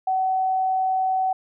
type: tone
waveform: sine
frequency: 755 Hz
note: F#5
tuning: 35 cents sharp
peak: -19 dBFS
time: 0.07-1.33 s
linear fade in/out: 5 ms
effects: none